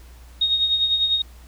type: tone with tremolo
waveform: sine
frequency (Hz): 3729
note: A#7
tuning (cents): 0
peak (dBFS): -15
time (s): 0.41-1.22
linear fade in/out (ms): 5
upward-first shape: sine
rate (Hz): 10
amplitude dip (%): 55
effects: added 60 Hz sine -42 dBFS peak until 1.47 s + pink hiss -52 dBFS RMS until 1.47 s